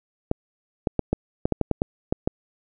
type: clicks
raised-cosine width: 2 ms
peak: -7 dBFS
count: 11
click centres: 0.314 / 0.872 / 0.993 / 1.13 / 1.455 / 1.523 / 1.613 / 1.713 / 1.819 / 2.125 / 2.275 s
effects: none